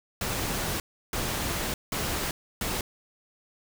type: noise bursts at uneven times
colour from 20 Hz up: pink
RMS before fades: -30 dBFS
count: 4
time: 0.21-0.8 / 1.13-1.74 / 1.92-2.31 / 2.61-2.81 s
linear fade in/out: 2 ms
effects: none